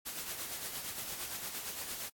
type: noise with tremolo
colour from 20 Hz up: white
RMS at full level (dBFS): -39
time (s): 0.05-2.1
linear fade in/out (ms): 20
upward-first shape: sine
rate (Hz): 8.7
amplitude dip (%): 45
effects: AAC 64 kbps